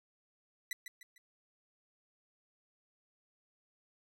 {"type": "tone with echo", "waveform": "sawtooth", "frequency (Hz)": 1980, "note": "B6", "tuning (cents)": 4, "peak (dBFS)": -32, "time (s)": [0.71, 0.73], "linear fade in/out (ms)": 2, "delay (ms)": 150, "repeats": 3, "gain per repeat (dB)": -8, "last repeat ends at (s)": 1.18, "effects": []}